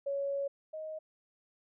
sine tone pair in turn, 558 / 626.3 Hz, C#5 / D#5, +11 / +11 cents, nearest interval major second, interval 200 cents, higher second, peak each -31 / -38 dBFS, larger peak first, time 0.06-0.48 / 0.73-0.99 s, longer first, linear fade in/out 10 ms, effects none

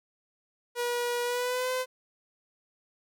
sawtooth tone with pitch glide, 482.4 to 511.1 Hz, B4 to C5, -41 to -41 cents, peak -24 dBFS, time 0.75-1.86 s, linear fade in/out 50 ms, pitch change +100 cents, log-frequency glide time 1.23-1.71 s, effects none

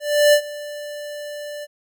square tone with ADSR envelope, 589 Hz, D5, 5 cents sharp, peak -10 dBFS, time 0-1.67 s, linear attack 330 ms, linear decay 79 ms, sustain -20 dB, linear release 37 ms, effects none

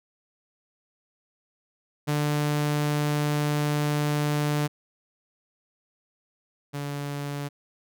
sawtooth tone pair in turn, 148 / 143.45 Hz, D3 / D3, +14 / -40 cents, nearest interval minor second, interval 54 cents, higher first, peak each -19 / -26 dBFS, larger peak first, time 2.07-4.68 / 6.73-7.49 s, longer first, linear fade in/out 20 ms, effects none

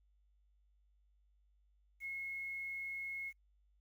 sine tone with quantisation, 2171 Hz, C#7, 37 cents flat, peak -40 dBFS, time 2-3.33 s, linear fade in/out 50 ms, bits 11, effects noise-tail reverb RT60 0.1 s tail -25 dB re dry + added 50 Hz sine -69 dBFS peak until 3.8 s

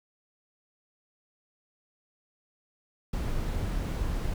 brown noise, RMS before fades -30 dBFS, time 3.13-4.34 s, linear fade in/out 5 ms, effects none

